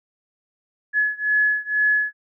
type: beating tone pair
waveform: sine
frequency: 1700 / 1702.1 Hz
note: G#6 / G#6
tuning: +40 / +42 cents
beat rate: 2.1 Hz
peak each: -20 / -21 dBFS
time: 0.93-2.13 s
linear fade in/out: 50 ms
effects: none